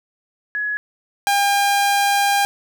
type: tone pair in turn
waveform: sine / sawtooth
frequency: 1686 / 803.8 Hz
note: G#6 / G5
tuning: +26 / +43 cents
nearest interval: octave + minor second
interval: 1283 cents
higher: first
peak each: -20 / -11 dBFS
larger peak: second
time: 0.55-0.77 / 1.27-2.45 s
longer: second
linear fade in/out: 0 ms
effects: none